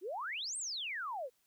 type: exponential two-way sweep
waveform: sine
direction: up then down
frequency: 329.6 to 8760 to 467.5 Hz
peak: -37 dBFS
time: 0.01-1.3 s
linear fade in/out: 50 ms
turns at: 0.57 s
effects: white hiss -75 dBFS RMS until 1.46 s